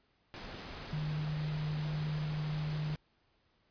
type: tone in noise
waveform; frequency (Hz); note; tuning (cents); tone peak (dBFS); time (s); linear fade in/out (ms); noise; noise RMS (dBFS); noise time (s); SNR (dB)
sine; 152.2; D#3; -38; -33; 0.93-2.95; 0; pink; -45; 0.34-2.96; +9
effects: pink hiss -73 dBFS RMS until 3.7 s + resampled to 11025 Hz